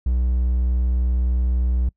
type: tone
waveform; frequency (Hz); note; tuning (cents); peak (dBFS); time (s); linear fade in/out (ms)
triangle; 61.74; B1; 0; -15; 0.06-1.89; 5
effects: noise-tail reverb RT60 0.1 s tail -25 dB re dry